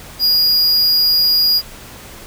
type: tone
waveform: square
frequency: 4868 Hz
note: D#8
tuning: 39 cents flat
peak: -11 dBFS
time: 0.19-1.62 s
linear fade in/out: 50 ms
effects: pink hiss -36 dBFS RMS until 2.26 s